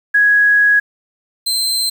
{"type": "tone pair in turn", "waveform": ["sine", "sawtooth"], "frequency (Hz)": [1665, 4112], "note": ["G#6", "C8"], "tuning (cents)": [4, -31], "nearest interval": "octave + major third", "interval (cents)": 1565, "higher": "second", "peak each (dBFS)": [-8, -12], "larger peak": "first", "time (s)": [[0.14, 0.8], [1.46, 1.9]], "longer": "first", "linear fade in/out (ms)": 10, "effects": ["7-bit"]}